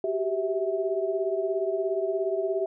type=tone cluster; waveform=sine; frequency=378.3 / 395.3 / 653 Hz; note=F#4 / G4 / E5; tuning=+38 / +15 / -17 cents; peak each=-29 dBFS; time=0.04-2.66 s; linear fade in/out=2 ms; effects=none